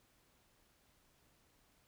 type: silence
effects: pink hiss -72 dBFS RMS until 1.87 s